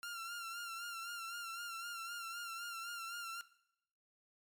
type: tone with vibrato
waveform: sawtooth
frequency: 1379 Hz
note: F6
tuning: 22 cents flat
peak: -39 dBFS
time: 0.03-3.41 s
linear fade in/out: 0 ms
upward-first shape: sine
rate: 3.9 Hz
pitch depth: 48 cents each way
effects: noise-tail reverb RT60 0.8 s tail -18 dB re dry + MP3 96 kbps